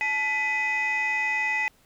sine tone cluster, 864 / 1994 / 2516 Hz, A5 / B6 / D#7, -32 / +16 / +19 cents, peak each -30 / -24 / -27 dBFS, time 0.01-1.68 s, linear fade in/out 0 ms, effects tanh soft clip ceiling -18 dBFS + pink hiss -61 dBFS RMS until 1.85 s

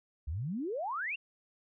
sine exponential sweep, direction up, 66.1 to 2842 Hz, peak -33 dBFS, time 0.27-1.16 s, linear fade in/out 10 ms, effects none

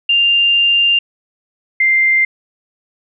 sine tone pair in turn, 2794 / 2093 Hz, F7 / C7, 0 / 0 cents, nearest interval perfect fourth, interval 500 cents, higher first, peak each -9 dBFS, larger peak neither, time 0.09-0.99 / 1.8-2.25 s, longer first, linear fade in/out 5 ms, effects none

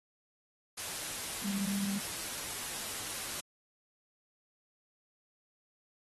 sine tone in noise, 198.7 Hz, G3, 24 cents sharp, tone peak -32 dBFS, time 1.44-1.99 s, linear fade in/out 10 ms, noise white, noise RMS -39 dBFS, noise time 0.77-3.41 s, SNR +4 dB, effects AAC 32 kbps

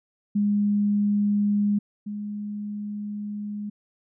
sine tone pair in turn, 205.4 / 207.4 Hz, G#3 / G#3, -19 / -2 cents, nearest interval unison, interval 17 cents, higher second, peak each -19 / -29 dBFS, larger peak first, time 0.35-1.79 / 2.06-3.7 s, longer second, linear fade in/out 10 ms, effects none

